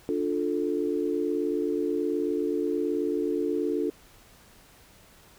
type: chord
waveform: sine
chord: D minor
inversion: none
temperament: just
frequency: 293.7 / 352.4 / 440.5 Hz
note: D4 / F4 / A4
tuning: 0 / +16 / +2 cents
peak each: -29 dBFS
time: 0.09-3.9 s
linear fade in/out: 0 ms
effects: pink hiss -55 dBFS RMS until 5.38 s